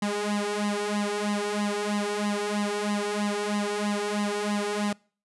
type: tone with flanger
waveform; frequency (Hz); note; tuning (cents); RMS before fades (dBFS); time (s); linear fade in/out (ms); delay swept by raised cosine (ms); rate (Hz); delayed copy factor
sawtooth; 206.6; G#3; -9; -28; 0.02-4.93; 5; 1 to 2.7; 3.1; +0.85
effects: noise-tail reverb RT60 0.4 s tail -25 dB re dry + resampled to 24000 Hz